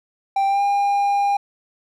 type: tone with pitch glide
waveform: triangle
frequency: 786 to 805.3 Hz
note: G5 to G5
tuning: +4 to +46 cents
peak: -14 dBFS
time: 0.36-1.37 s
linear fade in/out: 5 ms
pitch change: +42 cents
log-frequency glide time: 0.47-0.62 s
effects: none